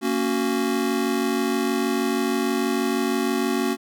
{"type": "chord", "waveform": "square", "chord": "F# major", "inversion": "first", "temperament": "just", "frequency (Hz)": [231.2, 277.5, 370], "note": ["A#3", "C#4", "F#4"], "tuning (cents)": [-14, 2, 0], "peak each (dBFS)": -26, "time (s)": [0.01, 3.77], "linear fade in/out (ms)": 50, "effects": []}